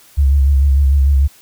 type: tone with vibrato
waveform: sine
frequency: 69.3 Hz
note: C#2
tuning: in tune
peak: -8 dBFS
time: 0.17-1.28 s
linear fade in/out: 20 ms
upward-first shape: triangle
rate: 6.7 Hz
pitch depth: 71 cents each way
effects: white hiss -46 dBFS RMS until 1.41 s